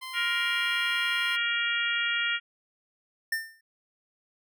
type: tone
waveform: 15% pulse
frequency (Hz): 1038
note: C6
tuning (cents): -14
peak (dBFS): -30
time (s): 0.01-1.37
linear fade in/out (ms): 20
type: harmonic tone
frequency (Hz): 469.3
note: A#4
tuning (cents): +12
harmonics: 3 / 4 / 5 / 6 / 7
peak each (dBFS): -30 / -31 / -32 / -33 / -33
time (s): 0.13-2.4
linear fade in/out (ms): 50
type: tone with exponential decay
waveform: square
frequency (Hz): 1800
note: A6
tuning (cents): +39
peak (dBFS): -24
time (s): 3.32-3.61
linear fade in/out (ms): 5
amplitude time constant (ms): 61
effects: none